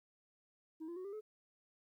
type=tone with pitch steps; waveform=sine; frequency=317.9 / 342.7 / 369.4 / 398.2 / 429.3 Hz; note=D#4 / F4 / F#4 / G4 / A4; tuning=+37 / -33 / -3 / +27 / -43 cents; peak=-40 dBFS; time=0.8-1.21 s; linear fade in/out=20 ms; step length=82 ms; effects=tanh soft clip ceiling -42 dBFS + 13-bit